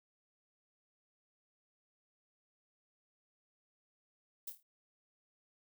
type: noise with echo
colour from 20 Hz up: violet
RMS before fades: -42 dBFS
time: 4.47-4.5 s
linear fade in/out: 5 ms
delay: 26 ms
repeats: 5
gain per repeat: -7 dB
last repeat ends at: 4.63 s
effects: none